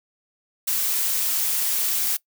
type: noise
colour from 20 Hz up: blue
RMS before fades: -23 dBFS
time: 0.67-2.17 s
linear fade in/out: 10 ms
effects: noise-tail reverb RT60 0.1 s tail -21 dB re dry